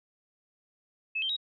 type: tone with pitch steps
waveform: sine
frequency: 2600 / 3146 / 3807 Hz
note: E7 / G7 / A#7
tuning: -24 / +6 / +36 cents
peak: -28 dBFS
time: 1.15-1.366 s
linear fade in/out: 10 ms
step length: 72 ms
effects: none